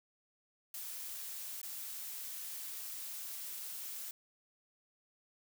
blue noise with dropouts, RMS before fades -44 dBFS, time 0.74-4.11 s, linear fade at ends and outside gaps 2 ms, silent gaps 1.616-1.63 s, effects none

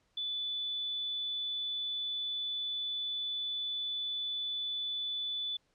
sine tone, 3480 Hz, A7, 20 cents flat, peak -33 dBFS, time 0.17-5.57 s, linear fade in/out 5 ms, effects pink hiss -74 dBFS RMS until 5.74 s + low-pass 7000 Hz 12 dB/octave

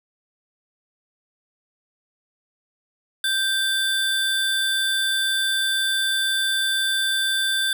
square tone pair together, 1568 / 3534 Hz, G6 / A7, 0 / +7 cents, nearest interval octave + major second, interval 1407 cents, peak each -24 / -23 dBFS, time 3.24-7.73 s, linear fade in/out 2 ms, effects none

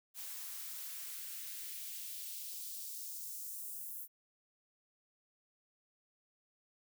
blue noise with high-pass filter sweep, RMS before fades -45 dBFS, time 0.14-4.08 s, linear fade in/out 50 ms, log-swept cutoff 670 to 11000 Hz, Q 1.1, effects none

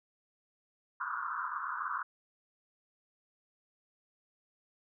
white band-pass noise, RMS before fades -37 dBFS, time 1-2.03 s, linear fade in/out 5 ms, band 990 to 1500 Hz, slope 96 dB/octave, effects none

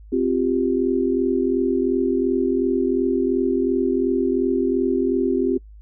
sine chord, C suspended fourth, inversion none, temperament equal, 261.6 / 349.2 / 392 Hz, C4 / F4 / G4, 0 / 0 / 0 cents, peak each -21 / -22 / -22 dBFS, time 0.12-5.58 s, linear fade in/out 10 ms, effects noise-tail reverb RT60 0.1 s tail -23 dB re dry + added 52 Hz sine -40 dBFS peak until 5.81 s

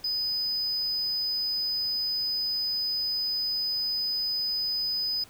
triangle tone, 5000 Hz, D#8, 8 cents sharp, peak -25 dBFS, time 0.04-5.24 s, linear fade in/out 5 ms, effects pink hiss -53 dBFS RMS until 5.29 s

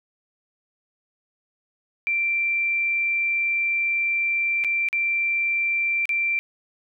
sine tone with dropouts, 2354 Hz, D7, 3 cents sharp, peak -20 dBFS, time 2.07-6.39 s, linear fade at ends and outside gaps 0 ms, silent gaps 4.639-4.646 / 4.887-4.929 / 6.055-6.092 s, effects none

